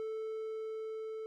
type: tone with level ramp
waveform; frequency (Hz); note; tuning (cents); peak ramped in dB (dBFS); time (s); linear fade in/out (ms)
triangle; 439.7; A4; -1; -34 to -37; 0-1.26; 0
effects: none